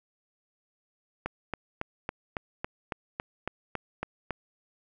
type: click train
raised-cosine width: 0.5 ms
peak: -16 dBFS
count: 12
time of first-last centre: 1.26-4.307 s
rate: 3.61 Hz
effects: none